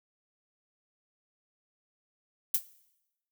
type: noise with exponential decay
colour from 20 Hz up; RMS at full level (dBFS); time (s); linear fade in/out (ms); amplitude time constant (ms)
violet; -20; 2.54-2.64; 5; 20
effects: noise-tail reverb RT60 0.9 s tail -19 dB re dry